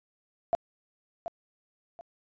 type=tone with echo; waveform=sine; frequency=679 Hz; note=F5; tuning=49 cents flat; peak=-21 dBFS; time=0.53-0.55 s; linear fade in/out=0 ms; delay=730 ms; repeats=2; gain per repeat=-10 dB; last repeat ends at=2.01 s; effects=resampled to 16000 Hz